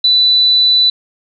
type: tone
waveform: sine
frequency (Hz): 3980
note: B7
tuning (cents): +13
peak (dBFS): -7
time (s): 0.04-0.9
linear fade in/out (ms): 5
effects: none